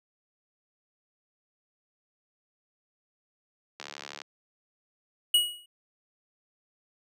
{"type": "click train", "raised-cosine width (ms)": 0.2, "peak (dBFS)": -21, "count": 31, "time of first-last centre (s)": [3.8, 4.217], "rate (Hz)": 72}
{"type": "tone with exponential decay", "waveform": "square", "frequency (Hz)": 2907, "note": "F#7", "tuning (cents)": -31, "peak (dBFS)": -17, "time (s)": [5.34, 5.66], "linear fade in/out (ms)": 5, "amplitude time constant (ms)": 69}
{"effects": ["high-pass 300 Hz 12 dB/octave"]}